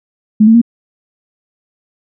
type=tone with pitch steps; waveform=sine; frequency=214 / 224 / 234.4 Hz; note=A3 / A3 / A#3; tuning=-48 / +31 / +10 cents; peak=-3 dBFS; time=0.4-0.616 s; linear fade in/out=10 ms; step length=72 ms; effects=none